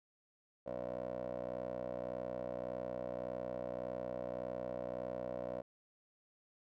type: tone with band-pass filter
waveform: 15% pulse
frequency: 61.74 Hz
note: B1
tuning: in tune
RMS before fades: -42 dBFS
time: 0.66-5.62 s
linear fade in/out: 10 ms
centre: 550 Hz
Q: 4.1
effects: none